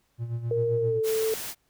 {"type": "tone with tremolo", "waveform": "triangle", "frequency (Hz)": 117.3, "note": "A#2", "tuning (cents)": 11, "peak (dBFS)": -24, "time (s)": [0.18, 1.01], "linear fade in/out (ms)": 50, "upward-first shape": "sine", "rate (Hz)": 7.6, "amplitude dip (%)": 65}
{"type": "tone with pitch glide", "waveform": "sine", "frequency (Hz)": [466.2, 441.6], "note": ["A#4", "A4"], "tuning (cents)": [0, 6], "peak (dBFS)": -23, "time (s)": [0.51, 1.34], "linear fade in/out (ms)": 2, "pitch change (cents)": -94, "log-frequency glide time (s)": [0.77, 0.98]}
{"type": "noise", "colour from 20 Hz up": "white", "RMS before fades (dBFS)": -35, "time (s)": [1.03, 1.55], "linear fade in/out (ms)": 50}
{"effects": ["pink hiss -70 dBFS RMS until 1.69 s"]}